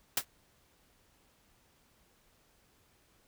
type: noise with exponential decay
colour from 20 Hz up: white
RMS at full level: -23 dBFS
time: 0.17-0.25 s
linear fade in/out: 5 ms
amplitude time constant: 16 ms
effects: pink hiss -68 dBFS RMS until 3.27 s